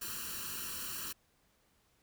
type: noise with comb filter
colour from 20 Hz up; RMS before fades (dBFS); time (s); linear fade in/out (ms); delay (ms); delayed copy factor
white; -41; 0.01-1.13; 10; 0.7; +1
effects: pink hiss -72 dBFS RMS until 2.02 s